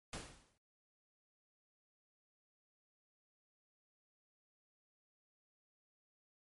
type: noise with exponential decay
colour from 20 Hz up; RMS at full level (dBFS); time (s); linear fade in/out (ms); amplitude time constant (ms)
pink; -42; 0.13-0.58; 2; 97
effects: MP3 48 kbps